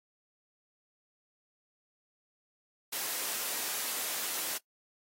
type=high-pass noise; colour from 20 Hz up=white; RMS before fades=-35 dBFS; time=2.92-4.58 s; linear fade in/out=10 ms; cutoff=290 Hz; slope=12 dB/octave; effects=noise-tail reverb RT60 0.1 s tail -22 dB re dry + AAC 48 kbps